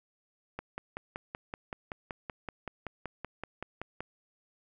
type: click train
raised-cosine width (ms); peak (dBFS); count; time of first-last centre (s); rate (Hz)
0.5; -22; 19; 0.59-4.006; 5.27
effects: none